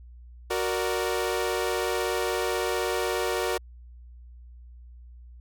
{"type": "chord", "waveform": "sawtooth", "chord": "Gb augmented", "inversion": "none", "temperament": "equal", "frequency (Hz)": [370, 466.2, 587.3], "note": ["Gb4", "Bb4", "D5"], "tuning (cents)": [0, 0, 0], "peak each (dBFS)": [-25, -25, -29], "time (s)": [0.5, 3.58], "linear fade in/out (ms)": 10, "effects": ["added 60 Hz sine -44 dBFS peak until 5.4 s"]}